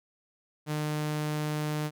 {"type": "tone", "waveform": "sawtooth", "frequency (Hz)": 151.4, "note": "D#3", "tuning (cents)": -47, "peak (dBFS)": -25, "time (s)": [0.66, 1.91], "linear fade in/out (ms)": 50, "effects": []}